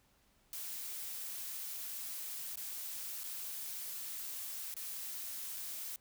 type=noise with dropouts; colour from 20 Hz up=blue; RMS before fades=-43 dBFS; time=0.53-5.96 s; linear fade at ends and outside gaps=1 ms; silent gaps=2.557-2.572 / 3.235-3.24 / 4.741-4.766 s; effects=pink hiss -71 dBFS RMS until 6 s